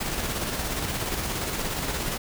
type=noise with tremolo; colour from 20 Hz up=pink; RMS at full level=-28 dBFS; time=0-2.18 s; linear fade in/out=10 ms; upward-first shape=square; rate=17 Hz; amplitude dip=30%; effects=none